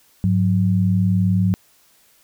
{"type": "tone pair together", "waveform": "sine", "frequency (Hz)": [102.2, 182.1], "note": ["G#2", "F#3"], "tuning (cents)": [-27, -27], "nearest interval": "minor seventh", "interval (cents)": 1000, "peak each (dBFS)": -17, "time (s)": [0.24, 1.54], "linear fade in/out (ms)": 0, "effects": ["white hiss -56 dBFS RMS until 2.23 s"]}